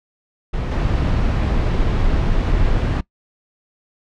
brown noise with level steps, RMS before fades -21 / -17 dBFS, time 0.53-3.01 s, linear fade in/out 10 ms, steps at 0.71 s, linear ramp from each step 2 ms, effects noise-tail reverb RT60 0.1 s tail -21 dB re dry + low-pass 4000 Hz 12 dB/octave

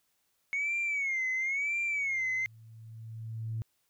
sine tone with vibrato, 2200 Hz, C#7, 14 cents flat, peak -27 dBFS, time 0.53-2.46 s, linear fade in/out 0 ms, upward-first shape sine, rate 0.98 Hz, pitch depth 130 cents each way
sine tone with exponential growth, 112.1 Hz, A2, 33 cents sharp, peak -30 dBFS, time 1.59-3.62 s, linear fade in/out 0 ms, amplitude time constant 440 ms
effects tanh soft clip ceiling -26 dBFS + white hiss -75 dBFS RMS until 3.89 s

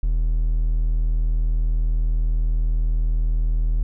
triangle tone, 40 Hz, D#1, 49 cents sharp, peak -15 dBFS, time 0.03-3.83 s, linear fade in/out 0 ms, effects none

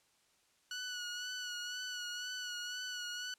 15% pulse tone with vibrato, 1470 Hz, F#6, 12 cents flat, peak -33 dBFS, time 0.71-3.34 s, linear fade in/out 2 ms, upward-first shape sine, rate 2 Hz, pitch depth 32 cents each way, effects white hiss -72 dBFS RMS until 3.38 s + low-pass 9000 Hz 12 dB/octave

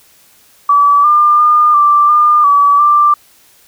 sine tone with pitch steps, 1150 / 1199 / 1211 / 1175 / 1205 / 1145 / 1180 Hz, D6 / D6 / D#6 / D6 / D6 / D6 / D6, -37 / +36 / -47 / +1 / +44 / -44 / +8 cents, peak -5 dBFS, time 0.69-3.14 s, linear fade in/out 5 ms, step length 350 ms, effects white hiss -47 dBFS RMS until 3.67 s

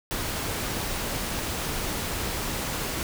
pink noise, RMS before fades -30 dBFS, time 0.11-3.03 s, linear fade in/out 0 ms, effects none

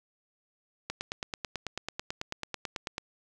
click train, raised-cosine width 0.2 ms, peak -16 dBFS, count 20, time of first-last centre 0.9-2.981 s, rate 9.13 Hz, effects none

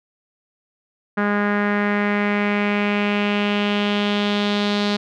sawtooth tone with low-pass filter sweep, 205.4 Hz, G#3, 19 cents flat, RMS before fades -20 dBFS, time 1.17-4.97 s, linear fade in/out 10 ms, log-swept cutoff 1600 to 4100 Hz, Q 3.2, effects none

